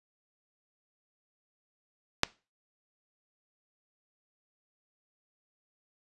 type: click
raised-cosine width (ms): 0.2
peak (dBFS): -4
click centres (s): 2.234
effects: noise-tail reverb RT60 0.3 s tail -21 dB re dry + resampled to 24000 Hz